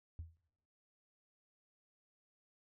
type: tone with exponential decay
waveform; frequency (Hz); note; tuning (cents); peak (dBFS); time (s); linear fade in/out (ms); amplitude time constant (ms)
sine; 82.41; E2; 0; -38; 0.19-0.37; 0; 39
effects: noise-tail reverb RT60 0.9 s tail -24 dB re dry + tanh soft clip ceiling -38 dBFS